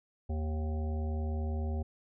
harmonic tone with a mistuned harmonic, 77.78 Hz, D#2, in tune, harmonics 1 / 3 / 5 / 7 / 9 / 10, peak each -31 / -41 / -45 / -48 / -50 / -51 dBFS, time 0.29-1.83 s, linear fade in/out 10 ms, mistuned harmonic 9, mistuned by +19 cents, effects none

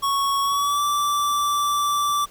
square tone with pitch glide, 1108.7 to 1165.8 Hz, C#6 to D6, 0 to -13 cents, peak -20 dBFS, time 0.02-2.26 s, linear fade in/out 20 ms, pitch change +87 cents, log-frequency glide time 0.42-0.83 s, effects pink hiss -49 dBFS RMS until 2.3 s

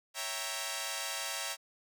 5% pulse chord, C# diminished seventh, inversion none, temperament equal, 554.4 / 659.3 / 784 / 932.3 Hz, C#5 / E5 / G5 / Bb5, 0 / 0 / 0 / 0 cents, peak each -31 / -29 / -30 / -28 dBFS, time 0.14-1.57 s, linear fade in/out 50 ms, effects none

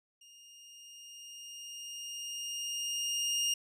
25% pulse tone with level ramp, 2831 Hz, F7, 23 cents sharp, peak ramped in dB -51 to -24 dBFS, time 0.21-3.54 s, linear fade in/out 5 ms, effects resampled to 32000 Hz

